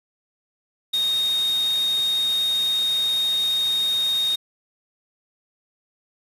sine tone in noise, 3714 Hz, A#7, 7 cents flat, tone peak -19 dBFS, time 0.93-4.36 s, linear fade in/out 10 ms, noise white, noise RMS -35 dBFS, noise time 0.93-4.36 s, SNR +13 dB, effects resampled to 32000 Hz

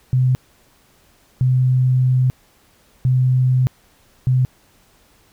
sine tone bursts at uneven times, 128 Hz, C3, 38 cents flat, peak -12 dBFS, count 4, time 0.13-0.35 / 1.41-2.3 / 3.05-3.67 / 4.27-4.45 s, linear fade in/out 0 ms, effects pink hiss -55 dBFS RMS until 5.32 s

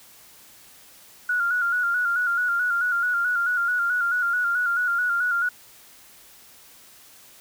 sine tone with vibrato, 1430 Hz, F6, 41 cents sharp, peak -20 dBFS, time 1.29-5.49 s, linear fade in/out 5 ms, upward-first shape square, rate 4.6 Hz, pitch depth 45 cents each way, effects white hiss -50 dBFS RMS until 7.4 s

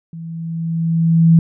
sine tone with level ramp, 164.81 Hz, E3, in tune, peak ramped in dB -28 to -5 dBFS, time 0.13-1.39 s, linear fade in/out 2 ms, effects none

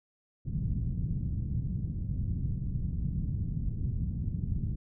white low-pass noise, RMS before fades -32 dBFS, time 0.45-4.76 s, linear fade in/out 10 ms, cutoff 160 Hz, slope 24 dB/octave, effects none

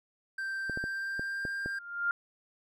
triangle tone with pitch glide, 1568 to 1595.4 Hz, G6 to G6, 0 to +30 cents, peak -31 dBFS, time 0.38-1.79 s, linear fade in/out 5 ms, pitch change +30 cents, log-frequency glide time 0.65-1.51 s
clicks, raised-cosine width 2 ms, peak -24 dBFS, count 6, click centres 0.697 / 0.774 / 0.84 / 1.195 / 1.452 / 1.66 s
sine tone with exponential growth, 1400 Hz, F6, 4 cents sharp, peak -24 dBFS, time 1.55-2.11 s, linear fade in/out 1 ms, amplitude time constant 120 ms
effects none

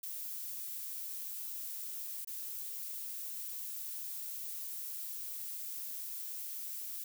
violet noise with dropouts, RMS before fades -42 dBFS, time 0.03-7.04 s, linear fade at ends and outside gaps 5 ms, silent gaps 2.248-2.273 s, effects none

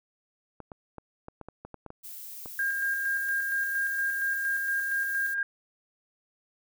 clicks, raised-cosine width 1 ms, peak -27 dBFS, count 11, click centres 0.603 / 0.718 / 0.983 / 1.284 / 1.413 / 1.486 / 1.65 / 1.743 / 1.863 / 1.904 / 2.459 s
violet noise, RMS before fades -42 dBFS, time 2.03-5.35 s, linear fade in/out 20 ms
sine tone with tremolo, 1610 Hz, G6, 46 cents sharp, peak -25 dBFS, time 2.59-5.43 s, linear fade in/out 2 ms, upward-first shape square, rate 4.3 Hz, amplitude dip 30%
effects none

